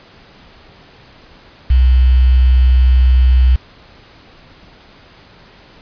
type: tone with quantisation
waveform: sine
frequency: 63.3 Hz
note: B1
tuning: 43 cents sharp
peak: -6 dBFS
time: 1.7-3.56 s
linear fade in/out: 5 ms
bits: 5
effects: pink hiss -43 dBFS RMS until 5.81 s + resampled to 11025 Hz